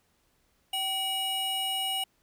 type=tone pair together; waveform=square; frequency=768 / 2900 Hz; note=G5 / F#7; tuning=-36 / -35 cents; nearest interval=octave + major seventh; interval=2301 cents; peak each=-35 / -30 dBFS; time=0.73-2.04 s; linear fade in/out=5 ms; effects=pink hiss -70 dBFS RMS until 2.22 s